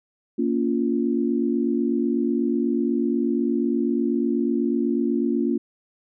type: chord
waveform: sine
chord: Bb minor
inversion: none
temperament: equal with one note detuned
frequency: 233.1 / 281.2 / 349.2 Hz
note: Bb3 / Db4 / F4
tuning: 0 / +25 / 0 cents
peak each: -23 / -24 / -25 dBFS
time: 0.38-5.58 s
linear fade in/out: 10 ms
effects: none